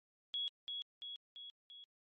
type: tone with echo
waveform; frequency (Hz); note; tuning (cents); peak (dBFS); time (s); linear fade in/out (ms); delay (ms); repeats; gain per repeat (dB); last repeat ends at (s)
sine; 3342; G#7; +10; -36; 0.34-0.48; 0; 340; 4; -4; 1.84
effects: MP3 32 kbps